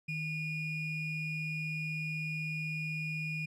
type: ring-modulated tone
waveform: triangle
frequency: 1296 Hz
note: E6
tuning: 30 cents flat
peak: -29 dBFS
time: 0.08-3.46 s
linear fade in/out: 10 ms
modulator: 1140 Hz
effects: none